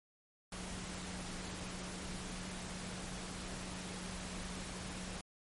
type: tone in noise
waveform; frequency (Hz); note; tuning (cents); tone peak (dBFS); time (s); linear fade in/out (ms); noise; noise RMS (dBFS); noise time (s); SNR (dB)
sine; 183; F#3; -19; -47; 0.52-5.21; 2; pink; -45; 0.52-5.21; -5
effects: MP3 48 kbps